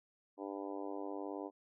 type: harmonic tone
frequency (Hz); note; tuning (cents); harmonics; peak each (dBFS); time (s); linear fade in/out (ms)
99.2; G2; +21; 3 / 4 / 5 / 6 / 7 / 8 / 9 / 10; -44 / -46 / -48 / -50 / -51 / -52 / -53 / -54; 0.37-1.51; 50
effects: none